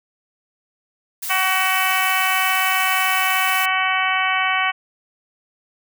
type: noise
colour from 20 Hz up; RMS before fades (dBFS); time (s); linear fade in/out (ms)
blue; -27; 1.22-3.66; 10
type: harmonic tone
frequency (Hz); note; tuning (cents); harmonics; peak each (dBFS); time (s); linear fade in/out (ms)
376.5; F#4; +30; 2 / 3 / 4 / 5 / 6 / 7 / 8; -24 / -23 / -25 / -25 / -23 / -27 / -27; 1.29-4.72; 20
effects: none